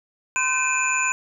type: tone cluster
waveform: sine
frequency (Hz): 1029 / 1533 / 2423 / 2571 / 6970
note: C6 / G6 / D#7 / E7 / A8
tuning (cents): -29 / -39 / -47 / -44 / -17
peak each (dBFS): -26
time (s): 0.36-1.12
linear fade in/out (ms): 0
effects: none